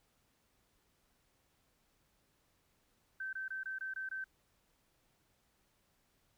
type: tone bursts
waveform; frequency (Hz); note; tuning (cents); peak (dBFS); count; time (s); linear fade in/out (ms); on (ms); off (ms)
sine; 1547; G6; -23; -38; 7; 3.2-4.242; 5; 130; 22
effects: pink hiss -75 dBFS RMS until 6.37 s